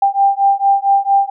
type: beating tone pair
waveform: sine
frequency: 790 / 794.4 Hz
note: G5 / G5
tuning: +13 / +23 cents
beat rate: 4.4 Hz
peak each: -13 dBFS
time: 0.02-1.3 s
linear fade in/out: 5 ms
effects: none